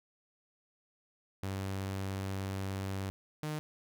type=tone pair in turn; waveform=sawtooth; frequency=96.7 / 152.62 Hz; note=G2 / D#3; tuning=-23 / -33 cents; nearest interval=minor sixth; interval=790 cents; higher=second; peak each=-31 / -31 dBFS; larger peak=neither; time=1.43-3.1 / 3.43-3.59 s; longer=first; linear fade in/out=0 ms; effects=none